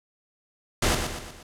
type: noise with echo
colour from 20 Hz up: pink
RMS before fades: -22 dBFS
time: 0.82-0.95 s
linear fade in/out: 5 ms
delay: 120 ms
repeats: 4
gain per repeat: -6 dB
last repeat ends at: 1.43 s
effects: low-pass 10000 Hz 12 dB/octave